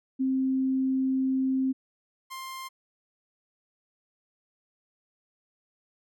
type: tone pair in turn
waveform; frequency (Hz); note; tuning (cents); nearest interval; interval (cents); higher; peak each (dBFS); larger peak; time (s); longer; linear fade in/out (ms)
sine / sawtooth; 263.4 / 1053.6; C4 / C6; +12 / +12; 2 octaves; 2400; second; -23 / -33; first; 0.19-1.73 / 2.3-2.69; first; 20
effects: none